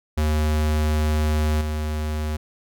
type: tone with level steps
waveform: square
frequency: 76.5 Hz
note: D#2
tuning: 29 cents flat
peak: -19 / -24 dBFS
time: 0.17-2.37 s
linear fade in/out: 10 ms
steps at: 1.61 s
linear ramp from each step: 2 ms
effects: none